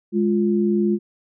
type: tone pair together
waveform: sine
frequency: 207.8 / 349.5 Hz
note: G#3 / F4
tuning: +1 / +1 cents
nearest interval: major sixth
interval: 900 cents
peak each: -18 / -20 dBFS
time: 0.12-0.99 s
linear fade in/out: 50 ms
effects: none